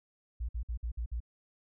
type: tone bursts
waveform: sine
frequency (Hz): 58.27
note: A#1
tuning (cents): 0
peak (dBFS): -32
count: 6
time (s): 0.4-1.204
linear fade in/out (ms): 10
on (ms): 89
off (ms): 54
effects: none